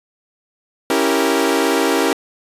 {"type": "chord", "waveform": "sawtooth", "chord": "C# diminished seventh", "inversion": "none", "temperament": "equal", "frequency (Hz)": [277.2, 329.6, 392, 466.2], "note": ["C#4", "E4", "G4", "Bb4"], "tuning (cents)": [0, 0, 0, 0], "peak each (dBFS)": -16, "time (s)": [0.9, 2.13], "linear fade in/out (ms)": 2, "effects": ["resampled to 32000 Hz"]}